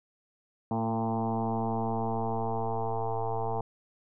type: tone with frequency modulation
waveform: sine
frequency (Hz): 338.9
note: E4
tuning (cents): +48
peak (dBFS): -27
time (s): 0.71-3.61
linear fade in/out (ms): 2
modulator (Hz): 113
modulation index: 5.3
effects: none